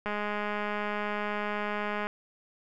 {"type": "click train", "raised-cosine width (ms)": 0.5, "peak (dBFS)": -18, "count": 419, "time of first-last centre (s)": [0.06, 2.07], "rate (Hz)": 208, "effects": []}